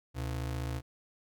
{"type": "ring-modulated tone", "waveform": "square", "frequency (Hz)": 98, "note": "G2", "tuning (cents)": 0, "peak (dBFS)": -31, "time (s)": [0.14, 0.82], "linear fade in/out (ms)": 50, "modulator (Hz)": 27.6, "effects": []}